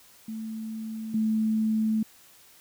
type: tone pair in turn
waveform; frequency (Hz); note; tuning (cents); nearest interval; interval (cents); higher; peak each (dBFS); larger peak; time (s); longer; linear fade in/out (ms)
sine; 220.8 / 218.8; A3 / A3; +6 / -9; unison; 15; first; -32 / -22; second; 0.28-1.14 / 1.14-2.03; second; 5
effects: white hiss -55 dBFS RMS until 2.6 s